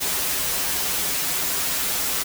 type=noise with comb filter; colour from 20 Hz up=white; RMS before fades=-24 dBFS; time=0-2.24 s; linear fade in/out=20 ms; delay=8.9 ms; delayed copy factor=-0.95; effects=none